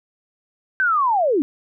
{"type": "linear sweep", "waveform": "sine", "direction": "down", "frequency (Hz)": [1568, 261.6], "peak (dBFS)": -15, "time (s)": [0.8, 1.42], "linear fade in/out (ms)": 0, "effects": []}